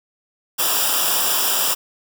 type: noise with comb filter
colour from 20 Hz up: white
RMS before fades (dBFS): -19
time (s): 0.58-1.75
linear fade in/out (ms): 20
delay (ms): 0.47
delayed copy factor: -0.85
effects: none